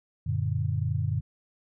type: chord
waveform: sine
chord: Gb augmented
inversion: none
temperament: equal with one note detuned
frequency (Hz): 93.57 / 116.54 / 146.83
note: Gb2 / Bb2 / D3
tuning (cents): +20 / 0 / 0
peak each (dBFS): -29 / -29 / -30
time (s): 0.26-1.21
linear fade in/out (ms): 10
effects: none